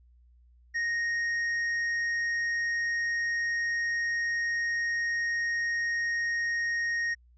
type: tone with tanh clipping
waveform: sine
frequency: 1864.7 Hz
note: A#6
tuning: in tune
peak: -28 dBFS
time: 0.74-7.15 s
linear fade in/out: 20 ms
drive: 6 dB
effects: added 60 Hz sine -56 dBFS peak until 7.37 s + resampled to 16000 Hz